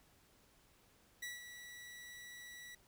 sawtooth tone with ADSR envelope, 1947 Hz, B6, 25 cents flat, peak -38 dBFS, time 1.22-2.75 s, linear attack 9 ms, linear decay 170 ms, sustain -9 dB, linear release 4 ms, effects pink hiss -69 dBFS RMS until 2.87 s

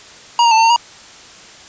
square tone with pitch steps, 948 / 932 / 884 / 901 / 913 / 949 Hz, A#5 / A#5 / A5 / A5 / A#5 / A#5, +29 / -1 / +8 / +41 / -36 / +31 cents, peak -9 dBFS, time 0.39-0.762 s, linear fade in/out 2 ms, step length 62 ms, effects white hiss -39 dBFS RMS until 1.68 s + resampled to 16000 Hz

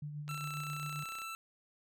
sine tone with tremolo, 148.1 Hz, D3, 15 cents sharp, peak -38 dBFS, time 0.02-1.04 s, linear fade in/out 5 ms, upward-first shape sine, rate 7.5 Hz, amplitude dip 40%
click train, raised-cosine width 0.2 ms, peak -33 dBFS, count 30, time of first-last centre 0.28-1.219 s, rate 30.9 Hz
25% pulse tone with pitch glide, 1338 to 1329.5 Hz, E6 to E6, +25 to +14 cents, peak -37 dBFS, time 0.29-1.35 s, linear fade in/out 0 ms, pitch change -11 cents, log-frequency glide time 0.41-0.46 s
effects none

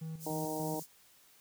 triangle tone with tremolo, 160.1 Hz, D#3, 50 cents sharp, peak -36 dBFS, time 0.01-0.83 s, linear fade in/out 10 ms, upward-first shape square, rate 3.4 Hz, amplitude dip 65%
white high-pass noise, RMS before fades -46 dBFS, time 0.19-0.87 s, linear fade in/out 50 ms, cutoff 5100 Hz, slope 24 dB/octave
harmonic tone, 155.56 Hz, D#3, in tune, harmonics 2 / 3 / 4 / 5 / 6, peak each -39 / -41 / -42 / -43 / -44 dBFS, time 0.26-0.8 s, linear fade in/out 5 ms
effects white hiss -63 dBFS RMS until 1.4 s

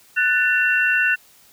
sine tone cluster, 1486 / 1769 / 2725 Hz, F#6 / A6 / F7, +7 / +9 / -43 cents, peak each -18 / -21 / -21 dBFS, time 0.16-1.16 s, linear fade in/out 20 ms, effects white hiss -52 dBFS RMS until 1.52 s

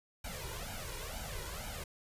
pink noise with flanger, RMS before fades -42 dBFS, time 0.24-1.84 s, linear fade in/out 5 ms, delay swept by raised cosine 1.3 to 2.1 ms, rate 2.1 Hz, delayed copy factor +0.85, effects resampled to 32000 Hz

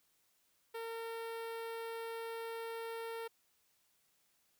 sawtooth tone with notch filter, 456.7 Hz, A#4, 36 cents flat, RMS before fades -43 dBFS, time 0.74-3.28 s, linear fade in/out 10 ms, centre 6600 Hz, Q 0.81, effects white hiss -75 dBFS RMS until 4.59 s

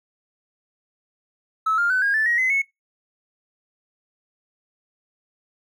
triangle tone with pitch steps, 1300 / 1401.4 / 1510.7 / 1628.5 / 1755.5 / 1892.3 / 2040 / 2199 Hz, E6 / F6 / F#6 / G#6 / A6 / A#6 / C7 / C#7, -24 / +6 / +36 / -34 / -4 / +25 / -44 / -14 cents, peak -14 dBFS, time 1.66-2.62 s, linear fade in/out 10 ms, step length 120 ms, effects noise-tail reverb RT60 0.2 s tail -25 dB re dry + tanh soft clip ceiling -15 dBFS

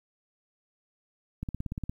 click train, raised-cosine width 5 ms, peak -21 dBFS, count 9, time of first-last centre 1.43-1.895 s, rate 17.2 Hz, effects 10-bit

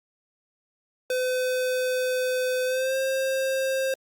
square tone with pitch glide, 508 to 531.1 Hz, B4 to C5, +49 to +26 cents, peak -24 dBFS, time 1.1-3.94 s, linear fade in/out 2 ms, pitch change +77 cents, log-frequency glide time 2.65-2.96 s, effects Opus 48 kbps

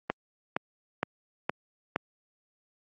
click train, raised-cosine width 0.5 ms, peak -11 dBFS, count 5, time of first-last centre 0.1-1.96 s, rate 2.15 Hz, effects high-pass 150 Hz 12 dB/octave + Opus 32 kbps

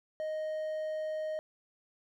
triangle tone, 622.3 Hz, D#5, in tune, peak -31 dBFS, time 0.2-1.39 s, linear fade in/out 0 ms, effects none

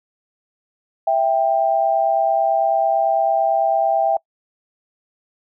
sine tone pair together, 659.3 / 788.3 Hz, E5 / G5, 0 / +9 cents, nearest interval minor third, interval 309 cents, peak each -17 dBFS, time 1.07-4.17 s, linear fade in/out 5 ms, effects noise-tail reverb RT60 0.1 s tail -25 dB re dry

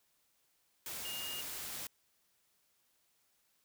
sine tone in noise, 2840 Hz, F7, 28 cents sharp, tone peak -42 dBFS, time 1.05-1.41 s, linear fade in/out 2 ms, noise white, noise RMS -43 dBFS, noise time 0.86-1.87 s, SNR -2 dB, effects white hiss -75 dBFS RMS until 3.64 s

